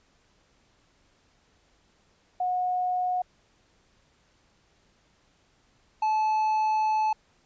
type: tone pair in turn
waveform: sine / triangle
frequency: 728 / 865.7 Hz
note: F#5 / A5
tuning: -28 / -28 cents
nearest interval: minor third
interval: 300 cents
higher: second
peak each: -24 / -20 dBFS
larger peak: second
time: 2.4-3.22 / 6.02-7.13 s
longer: second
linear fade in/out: 5 ms
effects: pink hiss -65 dBFS RMS until 7.45 s + resampled to 16000 Hz